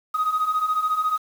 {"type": "beating tone pair", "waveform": "sine", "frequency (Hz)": [1244.5, 1258.5], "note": ["D#6", "D#6"], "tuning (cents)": [0, 19], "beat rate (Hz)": 14, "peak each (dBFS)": [-24, -20], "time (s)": [0.14, 1.18], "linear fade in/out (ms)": 10, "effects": ["tanh soft clip ceiling -16 dBFS", "7-bit"]}